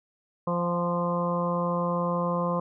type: harmonic tone with a mistuned harmonic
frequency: 173.7 Hz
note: F3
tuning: 9 cents flat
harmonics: 1 / 2 / 3 / 4 / 5 / 6 / 7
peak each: -28 / -38 / -29 / -39 / -39 / -30 / -39 dBFS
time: 0.47-2.6 s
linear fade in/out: 5 ms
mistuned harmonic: 4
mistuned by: +21 cents
effects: none